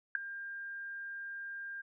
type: tone with ADSR envelope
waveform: sine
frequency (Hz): 1600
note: G6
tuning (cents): +35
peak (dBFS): -22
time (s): 0.15-1.82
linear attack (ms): 3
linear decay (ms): 4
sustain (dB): -18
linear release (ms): 15
effects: none